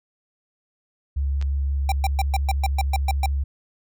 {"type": "tone with vibrato", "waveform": "sine", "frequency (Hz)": 69.4, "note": "C#2", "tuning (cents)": 3, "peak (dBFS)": -20, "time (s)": [1.16, 3.44], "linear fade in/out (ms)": 10, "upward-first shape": "square", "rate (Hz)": 5.7, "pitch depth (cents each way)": 10}
{"type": "clicks", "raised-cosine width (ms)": 0.2, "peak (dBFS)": -22, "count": 2, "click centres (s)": [1.414, 1.425]}
{"type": "tone bursts", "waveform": "square", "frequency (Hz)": 785, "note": "G5", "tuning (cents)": 2, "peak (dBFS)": -21, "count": 10, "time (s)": [1.89, 3.26], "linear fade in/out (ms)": 2, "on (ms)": 29, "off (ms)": 120}
{"effects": []}